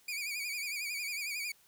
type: tone with vibrato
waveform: sawtooth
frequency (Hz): 2349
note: D7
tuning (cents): 0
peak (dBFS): -32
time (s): 0.08-1.52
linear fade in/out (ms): 5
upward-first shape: sine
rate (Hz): 11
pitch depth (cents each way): 90
effects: white hiss -65 dBFS RMS until 1.67 s